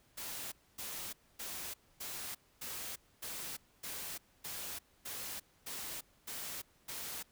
white noise bursts, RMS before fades -43 dBFS, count 12, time 0.17-7.23 s, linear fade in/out 10 ms, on 350 ms, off 260 ms, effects pink hiss -69 dBFS RMS until 7.31 s

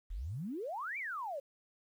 sine exponential two-way sweep, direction up then down, 37.1 to 2400 to 529 Hz, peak -37 dBFS, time 0.1-1.4 s, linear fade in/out 10 ms, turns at 0.98 s, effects 11-bit

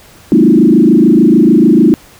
sine tone with frequency modulation, 270 Hz, C#4, 45 cents flat, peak -3 dBFS, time 0.32-1.94 s, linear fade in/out 0 ms, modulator 26.8 Hz, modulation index 2.9, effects pink hiss -40 dBFS RMS until 2.19 s

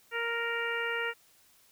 harmonic tone, 466.2 Hz, A#4, in tune, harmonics 1 / 2 / 3 / 4 / 5 / 6, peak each -36 / -41 / -35 / -35 / -39 / -40 dBFS, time 0.11-1.14 s, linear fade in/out 50 ms, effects white hiss -63 dBFS RMS until 1.71 s

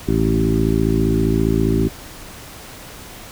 harmonic tone with a mistuned harmonic, 55 Hz, A1, in tune, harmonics 1 / 2 / 3 / 4 / 5 / 6 / 7, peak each -22 / -22 / -22 / -22 / -22 / -22 / -22 dBFS, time 0.07-1.89 s, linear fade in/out 20 ms, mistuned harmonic 2, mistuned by +22 cents, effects pink hiss -37 dBFS RMS until 3.31 s

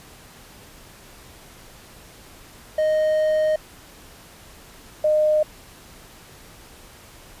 triangle / sine tone pair in turn, 620 / 611.8 Hz, D#5 / D#5, -6 / -29 cents, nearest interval unison, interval 23 cents, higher first, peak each -15 dBFS, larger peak neither, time 2.78-3.56 / 5.04-5.43 s, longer first, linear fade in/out 5 ms, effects pink hiss -46 dBFS RMS until 7.4 s + resampled to 32000 Hz

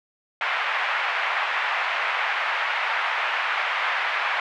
white band-pass noise, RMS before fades -25 dBFS, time 0.41-4.4 s, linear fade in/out 2 ms, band 730 to 2400 Hz, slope 24 dB/octave, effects none

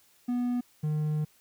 triangle tone pair in turn, 244.8 / 152.4 Hz, B3 / D#3, -15 / -36 cents, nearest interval minor sixth, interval 821 cents, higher first, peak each -24 dBFS, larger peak neither, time 0.28-0.61 / 0.83-1.25 s, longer second, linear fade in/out 10 ms, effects white hiss -63 dBFS RMS until 1.4 s

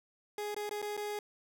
30% pulse tone with dropouts, 416 Hz, G#4, 3 cents sharp, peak -33 dBFS, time 0.38-1.19 s, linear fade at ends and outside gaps 2 ms, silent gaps 0.545-0.564 / 0.693-0.71 / 0.818-0.825 / 0.968-0.975 s, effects none

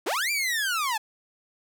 sawtooth linear two-way sweep, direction up then down, 261.6 to 2399 to 827 Hz, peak -21 dBFS, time 0.06-0.98 s, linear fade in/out 10 ms, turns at 0.31 s, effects none

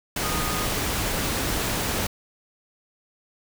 sine tone in noise, 1236 Hz, D#6, 12 cents flat, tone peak -32 dBFS, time 0.23-0.66 s, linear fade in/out 5 ms, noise pink, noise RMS -26 dBFS, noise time 0.16-2.07 s, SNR -9 dB, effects none

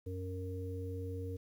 harmonic tone, 92.5 Hz, F#2, in tune, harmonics 1 / 3 / 5, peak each -39 / -47 / -44 dBFS, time 0.06-1.37 s, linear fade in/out 10 ms, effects 11-bit

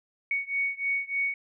sine beating tone pair, 2228 / 2231.3 Hz, C#7 / C#7, +8 / +11 cents, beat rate 3.3 Hz, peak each -29 / -30 dBFS, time 0.31-1.34 s, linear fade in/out 2 ms, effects none

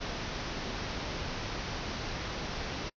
pink low-pass noise, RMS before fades -37 dBFS, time 0-2.9 s, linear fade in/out 20 ms, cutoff 6000 Hz, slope 96 dB/octave, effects noise-tail reverb RT60 0.1 s tail -26 dB re dry

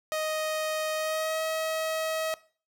sawtooth tone with pitch glide, 624 to 637.5 Hz, D#5 to D#5, +5 to +42 cents, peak -24 dBFS, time 0.12-2.34 s, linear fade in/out 0 ms, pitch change +37 cents, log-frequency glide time 0.95-1.41 s, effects noise-tail reverb RT60 0.4 s tail -19 dB re dry

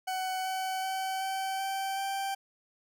40% pulse tone with pitch steps, 749 / 755.5 / 762.1 / 768.7 / 775.4 / 782.2 Hz, F#5 / F#5 / G5 / G5 / G5 / G5, +21 / +36 / -49 / -34 / -19 / -4 cents, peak -30 dBFS, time 0.07-2.35 s, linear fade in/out 10 ms, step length 380 ms, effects none

